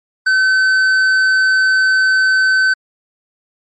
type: tone with tanh clipping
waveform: sine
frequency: 1528 Hz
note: G6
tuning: 45 cents flat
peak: -11 dBFS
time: 0.26-2.74 s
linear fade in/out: 10 ms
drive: 9 dB
effects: low-pass 7000 Hz 12 dB/octave + MP3 48 kbps